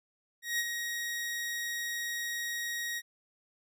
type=tone with ADSR envelope; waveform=sawtooth; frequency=1887 Hz; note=A#6; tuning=21 cents sharp; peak=-24 dBFS; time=0.42-3.02 s; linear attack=170 ms; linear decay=41 ms; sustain=-6 dB; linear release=44 ms; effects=none